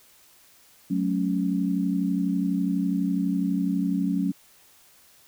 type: chord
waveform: sine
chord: F# minor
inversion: none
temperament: equal with one note detuned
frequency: 185 / 217.1 / 277.2 Hz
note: F#3 / A3 / C#4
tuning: 0 / -23 / 0 cents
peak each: -25 / -29 / -26 dBFS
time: 0.9-4.32 s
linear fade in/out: 10 ms
effects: white hiss -56 dBFS RMS until 5.27 s